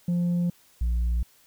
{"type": "tone pair in turn", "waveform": "sine", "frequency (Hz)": [174.61, 58.74], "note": ["F3", "A#1"], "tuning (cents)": [0, 14], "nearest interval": "octave + perfect fifth", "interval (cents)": 1886, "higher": "first", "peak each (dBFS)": -19, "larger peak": "neither", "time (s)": [[0.08, 0.5], [0.81, 1.23]], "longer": "neither", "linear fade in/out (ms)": 5, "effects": ["tanh soft clip ceiling -21 dBFS", "white hiss -59 dBFS RMS until 1.46 s"]}